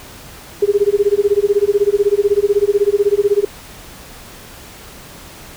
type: tone with tremolo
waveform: sine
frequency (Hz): 407.3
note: G#4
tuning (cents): -34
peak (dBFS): -7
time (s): 0.62-3.45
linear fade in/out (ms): 5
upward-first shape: sine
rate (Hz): 16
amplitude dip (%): 100
effects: pink hiss -37 dBFS RMS until 5.56 s